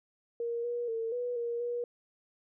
sine tone with pitch steps, 469 / 479.3 / 453.4 / 488.7 / 471.5 / 480.5 Hz, A#4 / A#4 / A#4 / B4 / A#4 / B4, +11 / +48 / -48 / -18 / +20 / -48 cents, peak -31 dBFS, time 0.4-1.84 s, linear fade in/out 2 ms, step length 240 ms, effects none

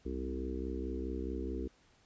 harmonic tone with a mistuned harmonic, 64.7 Hz, C2, 19 cents flat, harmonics 1 / 3 / 4 / 5 / 6 / 7, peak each -39 / -46 / -43 / -42 / -43 / -46 dBFS, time 0.05-1.68 s, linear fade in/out 10 ms, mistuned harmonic 3, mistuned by +15 cents, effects pink hiss -67 dBFS RMS until 2.05 s + resampled to 16000 Hz

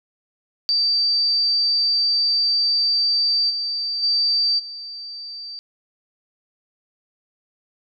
sine tone with level steps, 4649 Hz, D8, 18 cents flat, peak -16 / -22 / -16 / -31 dBFS, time 0.69-5.59 s, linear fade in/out 0 ms, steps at 3.49 / 4.02 / 4.58 s, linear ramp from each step 20 ms, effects none

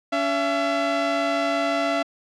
sawtooth tone pair together, 283.3 / 672.5 Hz, C#4 / E5, +38 / +34 cents, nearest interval octave + minor third, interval 1496 cents, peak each -22 / -18 dBFS, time 0.12-2.03 s, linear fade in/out 10 ms, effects low-pass 4000 Hz 12 dB/octave

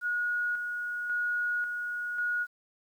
sine tone with tremolo, 1449 Hz, F#6, 37 cents flat, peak -27 dBFS, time 0.01-2.47 s, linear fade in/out 50 ms, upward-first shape square, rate 0.92 Hz, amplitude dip 40%, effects 10-bit

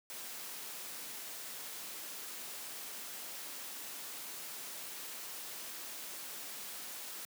white noise, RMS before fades -45 dBFS, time 0.1-7.25 s, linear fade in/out 0 ms, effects high-pass 200 Hz 12 dB/octave

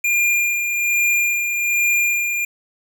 square tone with tremolo, 2405 Hz, D7, 41 cents sharp, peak -15 dBFS, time 0.04-2.45 s, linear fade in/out 5 ms, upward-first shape sine, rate 1.2 Hz, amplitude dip 45%, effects none

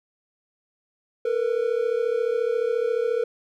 triangle tone pair together, 452 / 486.3 Hz, A4 / B4, +47 / -27 cents, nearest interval minor second, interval 126 cents, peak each -22 dBFS, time 1.25-3.24 s, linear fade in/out 5 ms, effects none

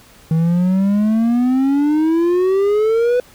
triangle exponential sweep, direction up, 158.8 to 500 Hz, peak -10 dBFS, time 0.31-3.2 s, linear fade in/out 2 ms, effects pink hiss -46 dBFS RMS until 3.34 s

